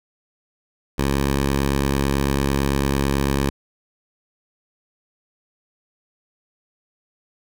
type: tone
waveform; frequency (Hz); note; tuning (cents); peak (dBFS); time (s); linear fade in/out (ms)
10% pulse; 69; C#2; -7; -10; 0.98-3.5; 10
effects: none